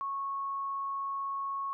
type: tone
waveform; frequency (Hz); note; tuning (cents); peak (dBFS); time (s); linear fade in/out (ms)
sine; 1101; C#6; -12; -32; 0.01-1.73; 0
effects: none